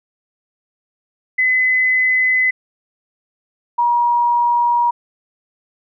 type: tone pair in turn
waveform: sine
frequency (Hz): 2023 / 954.7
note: B6 / A#5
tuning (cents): +41 / +41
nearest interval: octave + minor second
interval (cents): 1300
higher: first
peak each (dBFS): -12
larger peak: neither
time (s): 1.38-2.51 / 3.78-4.91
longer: neither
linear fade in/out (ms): 10
effects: none